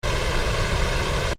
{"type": "noise with comb filter", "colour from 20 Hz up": "pink", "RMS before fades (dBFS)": -21, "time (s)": [0.03, 1.34], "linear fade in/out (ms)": 10, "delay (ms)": 1.9, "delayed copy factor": 0.9, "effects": ["low-pass 5000 Hz 12 dB/octave", "Opus 24 kbps"]}